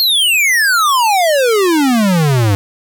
square exponential sweep, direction down, 4362 to 96.4 Hz, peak -10 dBFS, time 0-2.55 s, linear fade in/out 0 ms, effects none

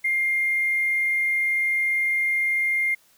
triangle tone with hard clipping, 2113 Hz, C7, 16 cents sharp, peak -20 dBFS, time 0.04-2.95 s, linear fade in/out 10 ms, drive 3 dB, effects white hiss -59 dBFS RMS until 3.17 s

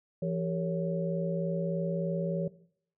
sine tone cluster, 169.3 / 395.1 / 458.4 / 558 Hz, E3 / G4 / A#4 / C#5, +46 / +14 / -29 / +11 cents, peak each -31 / -39 / -38 / -34 dBFS, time 0.22-2.48 s, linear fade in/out 5 ms, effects noise-tail reverb RT60 0.6 s tail -17 dB re dry

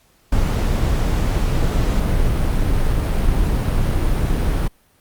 brown noise, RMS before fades -17 dBFS, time 0.32-4.68 s, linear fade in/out 5 ms, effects pink hiss -57 dBFS RMS until 5 s + Opus 48 kbps

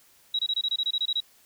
sine tone bursts, 3859 Hz, B7, 41 cents flat, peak -23 dBFS, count 12, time 0.34-1.204 s, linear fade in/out 5 ms, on 50 ms, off 24 ms, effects white hiss -59 dBFS RMS until 1.45 s

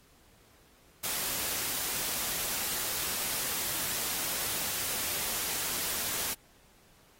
white noise, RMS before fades -33 dBFS, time 1.03-6.34 s, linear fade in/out 10 ms, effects pink hiss -62 dBFS RMS until 7.19 s + AAC 48 kbps

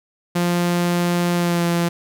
sawtooth tone with pitch glide, 174.61 to 171.41 Hz, F3 to F3, 0 to -32 cents, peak -13 dBFS, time 0.35-1.89 s, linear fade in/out 10 ms, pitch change -32 cents, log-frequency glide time 1.34-1.64 s, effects none

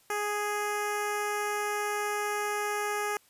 10% pulse tone with notch filter, 415.3 Hz, G#4, in tune, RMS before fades -31 dBFS, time 0.1-3.17 s, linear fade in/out 2 ms, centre 3800 Hz, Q 0.94, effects white hiss -63 dBFS RMS until 3.29 s + resampled to 32000 Hz

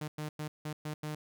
sawtooth tone bursts at uneven times, 151.9 Hz, D#3, 41 cents flat, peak -32 dBFS, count 6, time 0.01-0.08 / 0.18-0.29 / 0.39-0.48 / 0.65-0.73 / 0.85-0.94 / 1.03-1.15 s, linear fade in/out 5 ms, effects none

